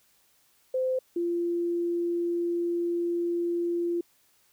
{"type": "tone pair in turn", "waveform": "sine", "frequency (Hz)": [516, 344.4], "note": ["C5", "F4"], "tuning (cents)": [-24, -24], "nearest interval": "perfect fifth", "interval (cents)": 700, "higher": "first", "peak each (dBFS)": [-24, -25], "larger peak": "first", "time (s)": [[0.74, 0.99], [1.16, 4.01]], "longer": "second", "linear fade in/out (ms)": 5, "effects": ["white hiss -65 dBFS RMS until 4.52 s"]}